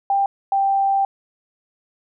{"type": "tone pair in turn", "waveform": "sine", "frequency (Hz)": [792, 785.6], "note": ["G5", "G5"], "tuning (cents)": [18, 4], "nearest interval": "unison", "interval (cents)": 14, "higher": "first", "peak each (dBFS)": -15, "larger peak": "neither", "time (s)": [[0.1, 0.26], [0.52, 1.05]], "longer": "second", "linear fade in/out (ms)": 2, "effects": []}